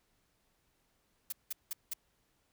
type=noise bursts; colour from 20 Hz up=blue; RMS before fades=-37 dBFS; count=4; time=1.3-1.936 s; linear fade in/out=5 ms; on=24 ms; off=180 ms; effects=pink hiss -75 dBFS RMS until 2.52 s